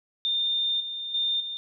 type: tone with level steps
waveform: sine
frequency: 3617 Hz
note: A7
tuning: 47 cents sharp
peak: -23 / -31 / -23 / -31 dBFS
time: 0.25-1.57 s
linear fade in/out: 0 ms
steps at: 0.8 / 1.14 / 1.4 s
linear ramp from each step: 5 ms
effects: none